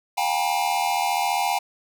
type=tone cluster; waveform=square; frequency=713 / 794 / 869 / 963 Hz; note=F5 / G5 / A5 / B5; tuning=+36 / +22 / -22 / -44 cents; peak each=-28 / -25 / -29 / -29 dBFS; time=0.17-1.59 s; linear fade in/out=10 ms; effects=none

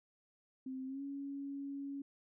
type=tone with pitch glide; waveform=sine; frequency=261.6 to 278.8 Hz; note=C4 to C#4; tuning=0 to +10 cents; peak=-40 dBFS; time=0.66-2.02 s; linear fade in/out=5 ms; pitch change=+110 cents; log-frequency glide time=0.86-1.02 s; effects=none

